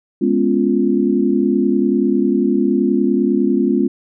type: chord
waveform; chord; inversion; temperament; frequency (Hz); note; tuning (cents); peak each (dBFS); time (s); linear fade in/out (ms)
sine; C# dominant seventh; second; equal; 207.7 / 246.9 / 277.2 / 349.2; G#3 / B3 / C#4 / E#4; 0 / 0 / 0 / 0; -18; 0.21-3.88; 10
effects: none